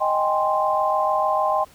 sine chord, Ab major seventh, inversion second, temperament equal, 622.3 / 784 / 830.6 / 1046.5 Hz, Eb5 / G5 / Ab5 / C6, 0 / 0 / 0 / 0 cents, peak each -23 / -23 / -28 / -22 dBFS, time 0-1.65 s, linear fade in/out 20 ms, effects pink hiss -51 dBFS RMS until 1.74 s

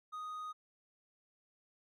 triangle tone, 1244.5 Hz, D#6, in tune, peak -39 dBFS, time 0.12-0.53 s, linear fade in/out 20 ms, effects none

